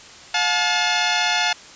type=tone pair together; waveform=10% pulse; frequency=714.1 / 864 Hz; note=F5 / A5; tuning=+38 / -32 cents; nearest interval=minor third; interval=330 cents; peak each=-12 dBFS; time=0.34-1.53 s; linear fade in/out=5 ms; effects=white hiss -42 dBFS RMS until 1.75 s + resampled to 16000 Hz